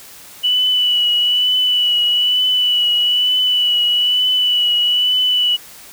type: tone with vibrato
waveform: sine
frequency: 2960 Hz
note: F#7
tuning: in tune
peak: -12 dBFS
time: 0.43-5.57 s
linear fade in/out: 20 ms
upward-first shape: triangle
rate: 1.1 Hz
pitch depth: 30 cents each way
effects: white hiss -39 dBFS RMS until 5.92 s